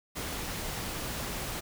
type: noise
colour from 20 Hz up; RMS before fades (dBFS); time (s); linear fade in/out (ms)
pink; -36; 0.15-1.61; 20
effects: none